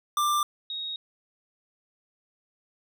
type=tone pair in turn; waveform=square / sine; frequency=1185 / 3762 Hz; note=D6 / A#7; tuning=+15 / +15 cents; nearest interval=octave + minor sixth; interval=2000 cents; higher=second; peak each=-23 / -31 dBFS; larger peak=first; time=0.17-0.43 / 0.7-0.96 s; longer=neither; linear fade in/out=2 ms; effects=none